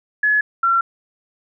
sine tone pair in turn, 1700 / 1361.7 Hz, G#6 / F6, +40 / -44 cents, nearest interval major third, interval 384 cents, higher first, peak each -13 dBFS, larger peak neither, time 0.23-0.41 / 0.63-0.81 s, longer neither, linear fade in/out 5 ms, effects none

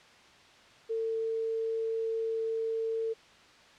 sine tone, 449.6 Hz, A4, 37 cents sharp, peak -29 dBFS, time 0.89-3.14 s, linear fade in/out 20 ms, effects white hiss -56 dBFS RMS until 3.78 s + low-pass 4000 Hz 12 dB/octave

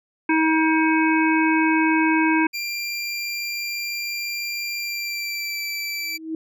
harmonic tone, 318.3 Hz, D#4, 39 cents sharp, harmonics 1 / 3 / 5 / 7 / 8, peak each -18 / -23 / -25 / -26 / -27 dBFS, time 0.29-2.47 s, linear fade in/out 5 ms
25% pulse tone with pitch glide, 2378 to 2329 Hz, D7 to D7, +21 to -15 cents, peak -22 dBFS, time 2.53-6.18 s, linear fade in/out 20 ms, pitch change -36 cents, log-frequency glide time 4.78-5.61 s
sine tone with exponential growth, 320 Hz, D#4, 49 cents sharp, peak -22 dBFS, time 5.97-6.35 s, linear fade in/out 2 ms, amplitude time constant 82 ms
effects none

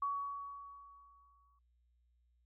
sine tone with exponential decay, 1126 Hz, C#6, 27 cents sharp, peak -32 dBFS, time 0.02-1.59 s, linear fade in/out 5 ms, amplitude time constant 340 ms, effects noise-tail reverb RT60 0.2 s tail -24 dB re dry + added 60 Hz sine -70 dBFS peak until 2.45 s

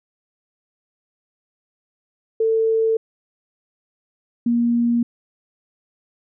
sine tone pair in turn, 446.6 / 236.6 Hz, A4 / A#3, +26 / +26 cents, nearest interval major seventh, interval 1100 cents, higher first, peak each -15 dBFS, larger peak neither, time 2.4-2.97 / 4.46-5.03 s, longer neither, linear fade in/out 5 ms, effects none

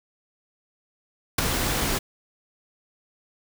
pink noise with ADSR envelope, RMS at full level -18 dBFS, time 1.38-1.99 s, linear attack 6 ms, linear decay 10 ms, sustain -7 dB, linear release 15 ms, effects none

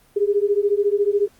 sine beating tone pair, 400.6 / 414.6 Hz, G4 / G#4, +38 / -3 cents, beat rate 14 Hz, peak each -19 dBFS, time 0.16-1.28 s, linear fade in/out 10 ms, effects pink hiss -56 dBFS RMS until 1.39 s + Opus 32 kbps

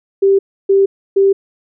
sine tone bursts, 392 Hz, G4, in tune, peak -7 dBFS, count 3, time 0.22-1.33 s, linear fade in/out 10 ms, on 170 ms, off 300 ms, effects none

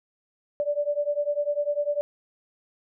sine beating tone pair, 580 / 590 Hz, D5 / D5, -22 / +8 cents, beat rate 10 Hz, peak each -26 / -27 dBFS, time 0.6-2.01 s, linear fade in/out 0 ms, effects none

